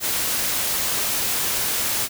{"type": "noise", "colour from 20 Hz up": "white", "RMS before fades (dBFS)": -23, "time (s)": [0, 2.09], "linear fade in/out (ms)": 50, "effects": []}